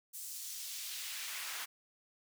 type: noise with high-pass filter sweep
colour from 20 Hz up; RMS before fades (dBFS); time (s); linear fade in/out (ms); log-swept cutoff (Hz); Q
pink; -43; 0.13-1.66; 20; 8300 to 1300; 0.95
effects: none